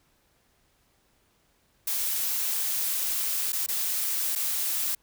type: noise with dropouts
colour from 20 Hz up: blue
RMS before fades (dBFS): -28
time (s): 1.87-4.95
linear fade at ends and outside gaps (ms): 5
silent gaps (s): 3.522-3.529 / 3.664-3.685 / 4.353-4.358
effects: pink hiss -67 dBFS RMS until 5.02 s